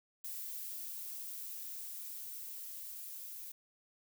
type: noise with level ramp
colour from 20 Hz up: violet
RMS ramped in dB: -43 to -47 dBFS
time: 0.24-3.52 s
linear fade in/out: 5 ms
effects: none